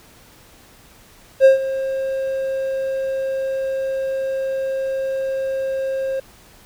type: tone with ADSR envelope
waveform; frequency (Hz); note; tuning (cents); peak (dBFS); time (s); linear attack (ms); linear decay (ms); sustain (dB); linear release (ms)
triangle; 534; C5; +35; -3; 1.4-6.2; 49; 130; -15; 6
effects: pink hiss -48 dBFS RMS until 6.65 s